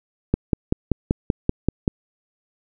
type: click train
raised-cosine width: 3 ms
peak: -4 dBFS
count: 9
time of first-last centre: 0.34-1.878 s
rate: 5.2 Hz
effects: none